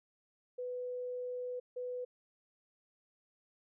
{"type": "tone bursts at uneven times", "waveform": "sine", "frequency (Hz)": 496.9, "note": "B4", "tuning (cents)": 11, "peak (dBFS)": -37, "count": 2, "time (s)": [[0.58, 1.6], [1.76, 2.05]], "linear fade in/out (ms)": 10, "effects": []}